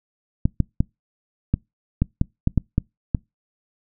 clicks, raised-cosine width 5 ms, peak -5 dBFS, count 10, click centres 0.455 / 0.603 / 0.805 / 1.54 / 2.02 / 2.214 / 2.474 / 2.577 / 2.781 / 3.148 s, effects noise-tail reverb RT60 0.2 s tail -26 dB re dry

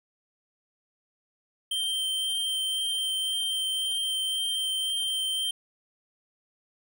square tone with vibrato, 3136 Hz, G7, in tune, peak -27 dBFS, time 1.71-5.51 s, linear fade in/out 5 ms, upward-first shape sine, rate 1.9 Hz, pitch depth 10 cents each way, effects none

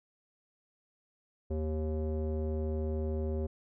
square tone with low-pass filter, 77.78 Hz, D#2, in tune, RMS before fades -33 dBFS, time 1.5-3.47 s, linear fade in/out 10 ms, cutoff 470 Hz, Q 3.5, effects none

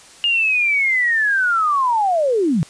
sine linear sweep, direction down, 2851 to 138.4 Hz, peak -14 dBFS, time 0.24-2.63 s, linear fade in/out 0 ms, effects white hiss -44 dBFS RMS until 2.69 s + resampled to 22050 Hz

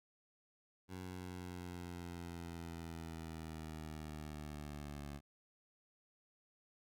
15% pulse linear sweep, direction down, 92.5 to 71.3 Hz, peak -39 dBFS, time 0.88-5.21 s, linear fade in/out 50 ms, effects none

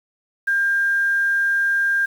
sine tone with quantisation, 1600 Hz, G6, 35 cents sharp, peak -16 dBFS, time 0.47-2.06 s, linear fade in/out 10 ms, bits 7, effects none

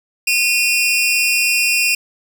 sawtooth tone pair together, 2466 / 2723 Hz, D#7 / F7, -16 / -44 cents, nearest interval major second, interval 172 cents, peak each -13 dBFS, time 0.27-1.95 s, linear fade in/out 5 ms, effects none

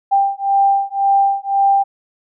sine beating tone pair, 790 / 791.9 Hz, G5 / G5, +13 / +17 cents, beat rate 1.9 Hz, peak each -15 dBFS, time 0.11-1.84 s, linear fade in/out 20 ms, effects none

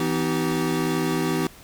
square tone cluster, 163.9 / 252.1 / 314.1 / 384.5 Hz, E3 / B3 / D#4 / G4, -10 / +36 / +16 / -33 cents, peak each -28 dBFS, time 0-1.47 s, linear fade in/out 2 ms, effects pink hiss -47 dBFS RMS until 1.63 s

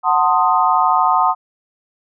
sine chord, F# diminished seventh, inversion none, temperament equal with one note detuned, 740 / 893.8 / 1046.5 / 1244.5 Hz, F#5 / A5 / C6 / Eb6, 0 / +27 / 0 / 0 cents, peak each -17 dBFS, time 0.03-1.35 s, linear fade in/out 50 ms, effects none

